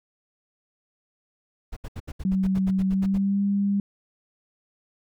brown noise bursts, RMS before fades -33 dBFS, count 13, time 1.72-3.182 s, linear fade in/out 10 ms, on 46 ms, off 72 ms
sine tone with pitch glide, 190 to 200.1 Hz, F#3 to G3, +46 to +36 cents, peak -20 dBFS, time 2.25-3.8 s, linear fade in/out 2 ms, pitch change +90 cents, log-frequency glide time 2.87-3.42 s
effects none

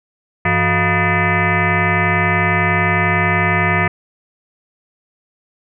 sine tone with frequency modulation, 970 Hz, B5, 31 cents flat, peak -12 dBFS, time 0.45-3.88 s, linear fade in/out 5 ms, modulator 267 Hz, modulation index 4.8, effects none

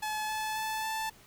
sawtooth tone with pitch steps, 858 / 865.5 / 873 / 880.6 Hz, A5 / A5 / A5 / A5, -44 / -29 / -14 / +1 cents, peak -28 dBFS, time 0.02-1.1 s, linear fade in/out 10 ms, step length 270 ms, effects pink hiss -57 dBFS RMS until 1.26 s

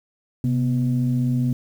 sine tone pair together, 130 / 245.4 Hz, C3 / B3, -11 / -11 cents, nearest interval major seventh, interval 1100 cents, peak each -19 / -21 dBFS, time 0.44-1.53 s, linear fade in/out 2 ms, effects tanh soft clip ceiling -12 dBFS + 8-bit

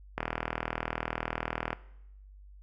click train, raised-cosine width 0.5 ms, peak -15 dBFS, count 63, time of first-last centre 0.18-1.73 s, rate 40 Hz, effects noise-tail reverb RT60 0.8 s tail -19 dB re dry + added 49 Hz sine -49 dBFS peak until 2.62 s

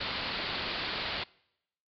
white low-pass noise, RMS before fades -35 dBFS, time 0-1.24 s, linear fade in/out 10 ms, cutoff 4700 Hz, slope 96 dB/octave, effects noise-tail reverb RT60 0.8 s tail -24 dB re dry

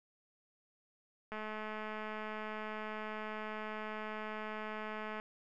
click train, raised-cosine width 0.5 ms, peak -28 dBFS, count 835, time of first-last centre 1.32-5.199 s, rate 215 Hz, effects none

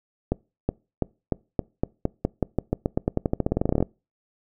accelerating click train, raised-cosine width 2 ms, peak -8 dBFS, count 29, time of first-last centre 0.32-3.826 s, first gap 370 ms, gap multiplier 0.9, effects noise-tail reverb RT60 0.3 s tail -25 dB re dry

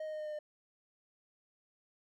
triangle tone with pitch steps, 624 / 619.7 / 615.4 / 611.2 / 606.9 / 602.7 Hz, D#5 / D#5 / D#5 / D#5 / D#5 / D5, +5 / -7 / -19 / -31 / -43 / +45 cents, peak -36 dBFS, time 0-0.39 s, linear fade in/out 5 ms, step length 65 ms, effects none

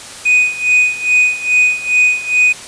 triangle tone with tremolo, 2489 Hz, D#7, in tune, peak -5 dBFS, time 0.25-2.53 s, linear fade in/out 10 ms, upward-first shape sine, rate 2.4 Hz, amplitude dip 85%, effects white hiss -31 dBFS RMS until 2.67 s + resampled to 22050 Hz

